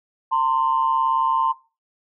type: tone pair together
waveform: sine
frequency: 908.2 / 1046.5 Hz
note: A#5 / C6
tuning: -45 / 0 cents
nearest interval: major second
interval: 245 cents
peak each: -19 dBFS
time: 0.31-1.53 s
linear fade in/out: 20 ms
effects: noise-tail reverb RT60 0.3 s tail -19 dB re dry + tanh soft clip ceiling -9 dBFS